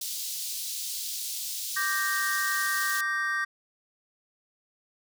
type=high-pass noise; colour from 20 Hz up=pink; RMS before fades=-34 dBFS; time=0.01-3.01 s; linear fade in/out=5 ms; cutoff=3900 Hz; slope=24 dB/octave
type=chord; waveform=triangle; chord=G minor; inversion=second; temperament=equal; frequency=1174.7 / 1568 / 1864.7 Hz; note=D6 / G6 / Bb6; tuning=0 / 0 / 0 cents; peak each=-31 / -28 / -28 dBFS; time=1.76-3.45 s; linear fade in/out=10 ms
effects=none